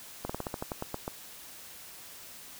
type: slowing click train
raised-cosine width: 1 ms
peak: -19 dBFS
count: 11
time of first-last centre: 0.25-1.079 s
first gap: 45 ms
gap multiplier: 1.13
effects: white hiss -48 dBFS RMS until 2.59 s